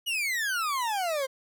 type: exponential sweep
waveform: 40% pulse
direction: down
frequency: 2960 to 515 Hz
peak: -26 dBFS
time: 0.06-1.27 s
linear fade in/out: 20 ms
effects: none